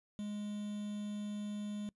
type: tone with quantisation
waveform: triangle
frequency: 207.7 Hz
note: G#3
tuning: in tune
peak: -36 dBFS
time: 0.19-1.89 s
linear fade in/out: 0 ms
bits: 9
effects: noise-tail reverb RT60 0.1 s tail -23 dB re dry + resampled to 24000 Hz